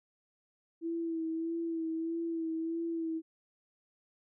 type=tone with vibrato; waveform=sine; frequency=328.7 Hz; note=E4; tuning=5 cents flat; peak=-32 dBFS; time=0.81-3.22 s; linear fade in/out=50 ms; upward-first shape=sine; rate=1.6 Hz; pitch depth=31 cents each way; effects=none